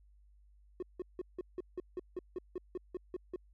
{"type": "tone bursts", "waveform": "triangle", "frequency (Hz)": 363.1, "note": "F#4", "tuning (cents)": -33, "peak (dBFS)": -33, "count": 14, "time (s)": [0.8, 3.36], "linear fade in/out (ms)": 2, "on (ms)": 25, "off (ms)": 170, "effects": ["tanh soft clip ceiling -30 dBFS", "added 50 Hz sine -60 dBFS peak until 3.53 s"]}